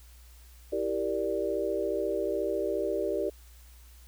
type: chord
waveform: sine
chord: E half-diminished seventh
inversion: none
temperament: equal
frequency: 329.6 / 392 / 466.2 / 587.3 Hz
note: E4 / G4 / Bb4 / D5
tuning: 0 / 0 / 0 / 0 cents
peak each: -35 / -31 / -34 / -32 dBFS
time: 0.72-3.3 s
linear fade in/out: 10 ms
effects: added 60 Hz sine -50 dBFS peak until 4.07 s + white hiss -59 dBFS RMS until 4.07 s